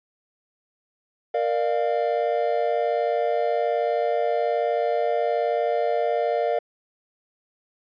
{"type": "chord", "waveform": "triangle", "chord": "Bb major", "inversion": "none", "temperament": "equal with one note detuned", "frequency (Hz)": [466.2, 599.7, 698.5], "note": ["Bb4", "D5", "F5"], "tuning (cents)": [0, 36, 0], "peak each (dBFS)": -23, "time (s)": [1.34, 6.59], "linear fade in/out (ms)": 5, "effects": ["resampled to 11025 Hz"]}